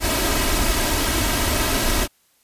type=noise with comb filter; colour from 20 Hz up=pink; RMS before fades=-20 dBFS; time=0-2.08 s; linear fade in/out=50 ms; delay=3.1 ms; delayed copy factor=+0.6; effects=white hiss -61 dBFS RMS until 2.43 s + resampled to 32000 Hz